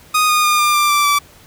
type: tone with pitch steps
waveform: sawtooth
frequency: 1242 / 1227.7 / 1213.6 / 1199.7 / 1185.9 / 1172.3 / 1158.8 Hz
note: D#6 / D#6 / D#6 / D6 / D6 / D6 / D6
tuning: -3 / -24 / -44 / +37 / +16 / -3 / -24 cents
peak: -8 dBFS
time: 0.14-1.19 s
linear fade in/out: 10 ms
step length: 150 ms
effects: pink hiss -45 dBFS RMS until 1.46 s